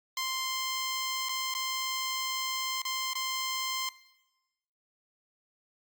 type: tone with dropouts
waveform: 10% pulse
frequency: 1046.5 Hz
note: C6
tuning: in tune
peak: -22 dBFS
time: 0.17-3.89 s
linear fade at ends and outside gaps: 2 ms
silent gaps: 1.287-1.292 / 1.54-1.549 / 2.819-2.851 / 3.134-3.153 s
effects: noise-tail reverb RT60 1.0 s tail -18 dB re dry + Opus 48 kbps